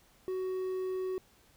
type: tone with quantisation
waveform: triangle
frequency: 373.3 Hz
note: F#4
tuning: 15 cents sharp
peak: -30 dBFS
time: 0.28-1.18 s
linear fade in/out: 0 ms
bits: 10
effects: pink hiss -64 dBFS RMS until 1.56 s